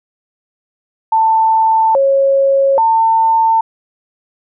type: tone with pitch steps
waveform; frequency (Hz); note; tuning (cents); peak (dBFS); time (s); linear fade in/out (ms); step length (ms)
sine; 889 / 547 / 899; A5 / C#5 / A5; +18 / -23 / +37; -8; 1.12-3.61; 5; 830
effects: none